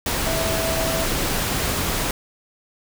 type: tone in noise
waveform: sine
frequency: 654 Hz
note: E5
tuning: 14 cents flat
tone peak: -25 dBFS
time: 0.26-1.04 s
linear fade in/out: 2 ms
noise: pink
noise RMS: -23 dBFS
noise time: 0.06-2.11 s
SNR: -5 dB
effects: none